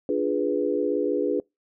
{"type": "chord", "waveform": "sine", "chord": "D diminished seventh", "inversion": "none", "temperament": "equal", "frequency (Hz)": [293.7, 349.2, 415.3, 493.9], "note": ["D4", "F4", "Ab4", "Cb5"], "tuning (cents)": [0, 0, 0, 0], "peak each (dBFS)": [-27, -29, -26, -27], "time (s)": [0.09, 1.4], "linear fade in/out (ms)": 2, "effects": ["noise-tail reverb RT60 0.2 s tail -26 dB re dry"]}